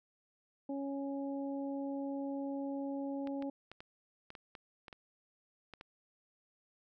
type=harmonic tone; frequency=277.2 Hz; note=C#4; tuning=in tune; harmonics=1 / 2 / 3; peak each=-37 / -43 / -49 dBFS; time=0.69-3.5 s; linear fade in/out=5 ms
type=clicks; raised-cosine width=0.3 ms; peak=-32 dBFS; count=11; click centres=3.273 / 3.424 / 3.716 / 3.805 / 4.304 / 4.352 / 4.552 / 4.882 / 4.928 / 5.737 / 5.811 s
effects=none